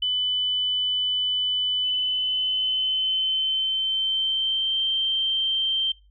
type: tone with pitch glide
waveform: sine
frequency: 3000 to 3136 Hz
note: F#7 to G7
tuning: +23 to 0 cents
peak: -21 dBFS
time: 0.02-5.92 s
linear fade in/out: 5 ms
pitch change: +77 cents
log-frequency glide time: 1.8-4.8 s
effects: noise-tail reverb RT60 0.3 s tail -23 dB re dry + added 50 Hz sine -53 dBFS peak until 6.1 s